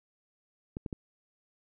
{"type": "clicks", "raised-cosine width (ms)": 3, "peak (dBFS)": -23, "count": 3, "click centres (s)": [0.769, 0.862, 0.928], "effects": []}